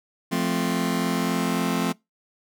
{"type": "chord", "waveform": "sawtooth", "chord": "F major", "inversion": "none", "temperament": "just", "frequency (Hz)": [174.61, 218.3, 261.9], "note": ["F3", "A3", "C4"], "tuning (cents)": [0, -13, 2], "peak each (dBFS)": [-22, -23, -22], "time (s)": [0.31, 1.93], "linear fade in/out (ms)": 20, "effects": ["noise-tail reverb RT60 0.2 s tail -24 dB re dry"]}